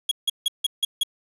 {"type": "tone bursts", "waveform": "45% pulse", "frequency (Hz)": 3315, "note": "G#7", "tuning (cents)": -4, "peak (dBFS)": -18, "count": 6, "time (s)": [0.09, 1.034], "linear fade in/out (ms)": 5, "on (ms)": 24, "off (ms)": 160, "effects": ["resampled to 32000 Hz", "8-bit"]}